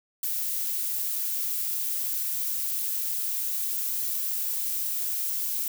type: noise with high-pass filter sweep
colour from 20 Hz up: violet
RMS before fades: -29 dBFS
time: 0.23-5.68 s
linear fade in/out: 2 ms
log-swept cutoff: 1500 to 320 Hz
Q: 0.89
effects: none